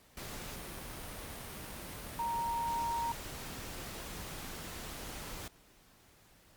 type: tone in noise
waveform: sine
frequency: 932.3 Hz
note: A#5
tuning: in tune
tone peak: -32 dBFS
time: 2.19-3.12 s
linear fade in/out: 2 ms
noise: pink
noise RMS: -44 dBFS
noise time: 0.17-5.48 s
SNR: +9 dB
effects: pink hiss -63 dBFS RMS until 6.56 s + Opus 48 kbps